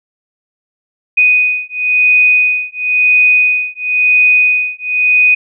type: beating tone pair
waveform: sine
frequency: 2489 / 2489.97 Hz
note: D#7 / D#7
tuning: 0 / +1 cents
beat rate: 0.97 Hz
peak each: -11 dBFS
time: 1.17-5.35 s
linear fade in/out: 10 ms
effects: none